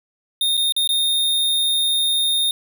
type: tone with dropouts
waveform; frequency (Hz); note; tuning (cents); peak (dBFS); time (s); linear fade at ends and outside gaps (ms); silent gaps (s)
square; 3672; A#7; -27; -17; 0.41-2.51; 2; 0.57-0.575 / 0.723-0.764 / 0.875-0.89
effects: none